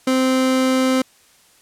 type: tone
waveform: 30% pulse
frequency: 260 Hz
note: C4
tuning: 11 cents flat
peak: -12 dBFS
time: 0.07-1.02 s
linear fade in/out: 5 ms
effects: white hiss -53 dBFS RMS until 1.61 s + low-pass 11000 Hz 12 dB/octave

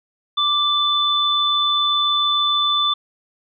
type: tone pair together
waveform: sine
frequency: 1174.7 / 3513 Hz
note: D6 / A7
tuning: 0 / -3 cents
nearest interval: octave + perfect fifth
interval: 1897 cents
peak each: -20 / -17 dBFS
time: 0.37-2.94 s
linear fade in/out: 10 ms
effects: none

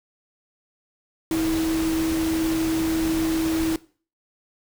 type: tone in noise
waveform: sine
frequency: 322.7 Hz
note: E4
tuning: 37 cents flat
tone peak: -20 dBFS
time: 1.31-3.76 s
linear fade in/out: 2 ms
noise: pink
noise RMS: -31 dBFS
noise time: 1.31-3.76 s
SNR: +8 dB
effects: noise-tail reverb RT60 0.4 s tail -19 dB re dry

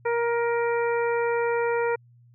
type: harmonic tone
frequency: 470 Hz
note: A#4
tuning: 14 cents sharp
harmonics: 1 / 2 / 3 / 4 / 5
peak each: -23 / -29 / -33 / -35 / -37 dBFS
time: 0.05-1.96 s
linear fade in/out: 10 ms
effects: added 120 Hz sine -52 dBFS peak until 2.34 s

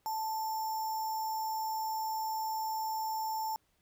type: tone with sample-and-hold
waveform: sine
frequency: 880 Hz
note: A5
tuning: in tune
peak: -32 dBFS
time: 0.06-3.56 s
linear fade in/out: 0 ms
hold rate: 6300 Hz
effects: pink hiss -74 dBFS RMS until 3.81 s

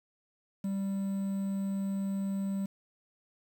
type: tone with quantisation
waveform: triangle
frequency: 196 Hz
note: G3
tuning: in tune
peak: -28 dBFS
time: 0.64-2.66 s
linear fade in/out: 5 ms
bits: 9
effects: none

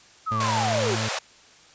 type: linear sweep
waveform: sine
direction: down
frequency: 1318.5 to 334.1 Hz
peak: -24 dBFS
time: 0.26-0.96 s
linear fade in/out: 20 ms
type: tone with vibrato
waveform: 30% pulse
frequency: 110 Hz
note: A2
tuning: in tune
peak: -24 dBFS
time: 0.31-1.09 s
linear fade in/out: 10 ms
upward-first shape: square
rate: 13 Hz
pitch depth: 8 cents each way
type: high-pass noise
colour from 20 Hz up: pink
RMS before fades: -28 dBFS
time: 0.4-1.19 s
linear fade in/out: 5 ms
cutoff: 500 Hz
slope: 48 dB/octave
effects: white hiss -52 dBFS RMS until 1.74 s + resampled to 16000 Hz

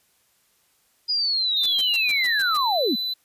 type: linear sweep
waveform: sine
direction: down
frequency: 4978 to 190 Hz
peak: -20 dBFS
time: 1.08-2.96 s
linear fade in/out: 20 ms
type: tone with vibrato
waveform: triangle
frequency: 3999 Hz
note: B7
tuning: 21 cents sharp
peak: -23 dBFS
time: 1.56-3.14 s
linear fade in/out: 10 ms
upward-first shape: triangle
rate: 11 Hz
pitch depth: 8 cents each way
type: noise bursts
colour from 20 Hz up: white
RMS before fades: -35 dBFS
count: 7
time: 1.63-2.574 s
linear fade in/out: 5 ms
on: 32 ms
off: 120 ms
effects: white hiss -64 dBFS RMS until 3.24 s + resampled to 32000 Hz

